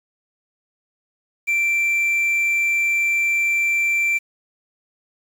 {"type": "tone with quantisation", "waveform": "triangle", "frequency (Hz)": 2349, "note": "D7", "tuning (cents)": 0, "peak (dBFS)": -15, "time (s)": [1.47, 4.19], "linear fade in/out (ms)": 20, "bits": 7, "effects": []}